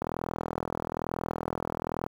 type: click train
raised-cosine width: 1 ms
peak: -16 dBFS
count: 85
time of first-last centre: 0.02-2.064 s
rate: 41.1 Hz
effects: high-pass 80 Hz 12 dB/octave + 8-bit